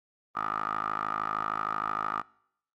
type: tone with band-pass filter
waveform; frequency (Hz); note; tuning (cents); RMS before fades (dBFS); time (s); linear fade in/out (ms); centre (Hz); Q
10% pulse; 53.1; G#1; +39; -32; 0.35-2.22; 10; 1200; 8.8
effects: noise-tail reverb RT60 0.7 s tail -23 dB re dry + Opus 32 kbps